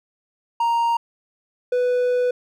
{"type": "tone pair in turn", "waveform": "triangle", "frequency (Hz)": [932.3, 495.2], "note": ["A#5", "B4"], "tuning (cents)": [0, 5], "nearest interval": "major seventh", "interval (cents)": 1095, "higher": "first", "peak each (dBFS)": -15, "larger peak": "neither", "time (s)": [[0.6, 0.97], [1.72, 2.31]], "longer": "second", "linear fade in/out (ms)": 5, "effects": []}